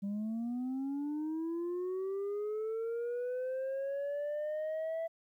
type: linear sweep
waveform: sine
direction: up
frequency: 196 to 662 Hz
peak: -31 dBFS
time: 0.02-5.08 s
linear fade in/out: 20 ms
effects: tanh soft clip ceiling -33 dBFS + 12-bit